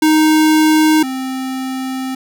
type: tone pair in turn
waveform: square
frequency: 311.1 / 261.6 Hz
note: D#4 / C4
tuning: 0 / 0 cents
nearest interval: minor third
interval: 300 cents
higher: first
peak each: -9 / -20 dBFS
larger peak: first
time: 0.02-1.03 / 1.03-2.15 s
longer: second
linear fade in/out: 5 ms
effects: none